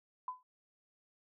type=tone with exponential decay; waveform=sine; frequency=1008 Hz; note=B5; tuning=35 cents sharp; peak=-33 dBFS; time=0.28-0.43 s; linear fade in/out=2 ms; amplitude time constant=32 ms; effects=none